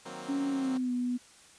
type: chord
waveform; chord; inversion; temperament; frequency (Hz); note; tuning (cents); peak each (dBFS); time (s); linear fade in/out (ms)
10% pulse; C half-diminished seventh; first; equal; 155.56 / 185 / 233.1 / 261.6; Eb3 / Gb3 / Bb3 / C4; 0 / 0 / 0 / 0; -41 / -37 / -39 / -36; 0.05-0.78; 10
type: tone with pitch glide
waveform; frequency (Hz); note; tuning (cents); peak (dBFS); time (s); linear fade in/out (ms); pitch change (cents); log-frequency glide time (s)
sine; 278.4 to 246.6; C#4 to B3; +8 to -2; -28; 0.28-1.18; 20; -210; 0.49-0.92
effects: white hiss -56 dBFS RMS until 1.58 s + resampled to 22050 Hz